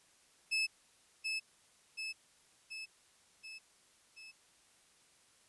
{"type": "tone with echo", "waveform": "30% pulse", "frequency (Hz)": 2608, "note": "E7", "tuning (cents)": -19, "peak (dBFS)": -28, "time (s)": [0.51, 0.67], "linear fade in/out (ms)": 20, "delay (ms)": 730, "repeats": 5, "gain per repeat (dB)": -4, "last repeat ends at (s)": 4.32, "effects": ["white hiss -67 dBFS RMS until 5.48 s", "resampled to 24000 Hz"]}